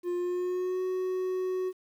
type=tone with pitch glide; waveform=triangle; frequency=353.2 to 370.5 Hz; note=F4 to F#4; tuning=+20 to +2 cents; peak=-26 dBFS; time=0.03-1.73 s; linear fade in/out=50 ms; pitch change=+82 cents; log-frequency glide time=0.16-0.82 s; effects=10-bit